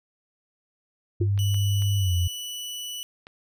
sine tone with pitch glide, 100 to 87.56 Hz, G2 to F2, +35 to +5 cents, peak -20 dBFS, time 1.2-2.28 s, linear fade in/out 10 ms, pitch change -230 cents, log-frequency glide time 1.98-2.14 s
sine tone with exponential decay, 349.2 Hz, F4, in tune, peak -21 dBFS, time 1.21-1.3 s, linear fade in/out 5 ms, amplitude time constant 19 ms
clicks, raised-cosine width 0.3 ms, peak -27 dBFS, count 4, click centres 1.377 / 1.544 / 1.822 / 3.269 s
sawtooth tone, 2960 Hz, F#7, in tune, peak -29 dBFS, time 1.39-3.03 s, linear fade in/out 0 ms
effects none

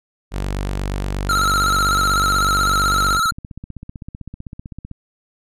sawtooth tone, 48.44 Hz, G1, 20 cents flat, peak -17 dBFS, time 0.31-3.2 s, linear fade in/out 50 ms
square tone with vibrato, 1343 Hz, E6, 32 cents sharp, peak -16 dBFS, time 1.29-3.31 s, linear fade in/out 5 ms, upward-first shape square, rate 16 Hz, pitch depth 58 cents each way
click train, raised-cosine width 5 ms, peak -20 dBFS, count 29, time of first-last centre 3.13-4.913 s, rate 15.7 Hz
effects low-pass 12000 Hz 12 dB/octave

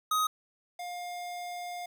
square tone pair in turn, 1256 / 708.2 Hz, D#6 / F5, +16 / +24 cents, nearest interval minor seventh, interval 992 cents, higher first, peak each -26 / -37 dBFS, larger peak first, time 0.11-0.27 / 0.79-1.86 s, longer second, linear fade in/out 5 ms, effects 10-bit

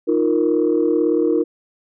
sine chord, Eb suspended second, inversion none, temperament equal, 311.1 / 349.2 / 466.2 Hz, Eb4 / F4 / Bb4, 0 / 0 / 0 cents, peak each -18 dBFS, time 0.07-1.44 s, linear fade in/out 20 ms, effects tanh soft clip ceiling -7 dBFS

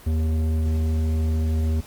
triangle tone with tanh clipping, 79.2 Hz, D#2, 31 cents sharp, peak -21 dBFS, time 0.06-1.81 s, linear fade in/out 10 ms, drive 16 dB, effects pink hiss -46 dBFS RMS until 1.86 s + Opus 32 kbps

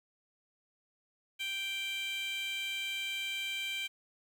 15% pulse tone with high-pass filter, 784 Hz, G5, in tune, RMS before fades -37 dBFS, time 1.39-3.88 s, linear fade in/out 20 ms, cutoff 2700 Hz, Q 6.2, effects 10-bit

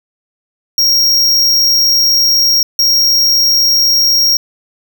square tone bursts at uneven times, 5588 Hz, F8, in tune, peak -8 dBFS, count 2, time 0.78-2.63 / 2.79-4.37 s, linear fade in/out 2 ms, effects none

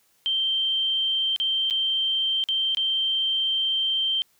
sine tone with dropouts, 3136 Hz, G7, in tune, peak -21 dBFS, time 0.26-4.22 s, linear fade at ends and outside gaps 0 ms, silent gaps 1.362-1.4 / 1.7-1.708 / 2.439-2.487 / 2.748-2.771 s, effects white hiss -64 dBFS RMS until 4.39 s

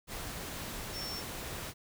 sine tone in noise, 5430 Hz, F8, 50 cents flat, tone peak -39 dBFS, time 0.92-1.23 s, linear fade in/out 50 ms, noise pink, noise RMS -41 dBFS, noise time 0.07-1.74 s, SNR -1 dB, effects none

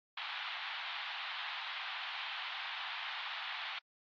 white band-pass noise, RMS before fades -42 dBFS, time 0.17-3.79 s, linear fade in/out 5 ms, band 780 to 3800 Hz, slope 48 dB/octave, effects AAC 48 kbps

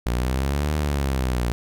sawtooth exponential two-way sweep, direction up then down, 58.27 to 76.4 to 58.27 Hz, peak -17 dBFS, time 0.06-1.52 s, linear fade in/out 0 ms, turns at 0.74 s, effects none

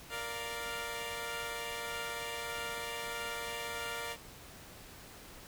10% pulse chord, Bb major, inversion none, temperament equal, 466.2 / 587.3 / 698.5 Hz, Bb4 / D5 / F5, 0 / 0 / 0 cents, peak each -32 / -35 / -36 dBFS, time 0.09-4.17 s, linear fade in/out 50 ms, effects pink hiss -52 dBFS RMS until 5.47 s

